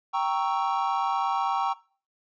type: chord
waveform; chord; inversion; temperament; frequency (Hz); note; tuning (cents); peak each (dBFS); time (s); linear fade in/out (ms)
triangle; G diminished seventh; none; equal; 784 / 932.3 / 1108.7 / 1318.5; G5 / Bb5 / Db6 / Fb6; 0 / 0 / 0 / 0; -26 / -27 / -27 / -32; 0.13-1.74; 20
effects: noise-tail reverb RT60 0.4 s tail -20 dB re dry + resampled to 16000 Hz